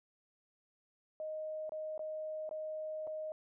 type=tone with dropouts; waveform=sine; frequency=622.3 Hz; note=D#5; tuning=in tune; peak=-38 dBFS; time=1.2-3.32 s; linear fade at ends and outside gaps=1 ms; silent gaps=1.694-1.72 / 1.978-1.993 / 2.492-2.511 / 3.07-3.074 s; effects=none